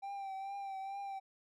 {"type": "tone with vibrato", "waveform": "triangle", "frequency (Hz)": 784, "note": "G5", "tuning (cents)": 0, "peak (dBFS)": -38, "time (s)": [0.02, 1.2], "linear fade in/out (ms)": 20, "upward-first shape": "triangle", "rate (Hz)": 2.3, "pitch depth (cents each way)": 41, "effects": []}